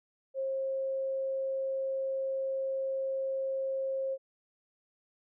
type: tone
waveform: sine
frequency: 535 Hz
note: C5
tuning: 38 cents sharp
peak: -30 dBFS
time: 0.34-4.18 s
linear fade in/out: 50 ms
effects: none